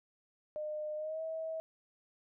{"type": "tone with pitch glide", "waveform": "sine", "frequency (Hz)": [608, 643.4], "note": ["D#5", "E5"], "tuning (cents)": [-40, -42], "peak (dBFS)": -36, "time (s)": [0.56, 1.6], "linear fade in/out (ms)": 0, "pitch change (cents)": 98, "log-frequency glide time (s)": [0.96, 1.22], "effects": []}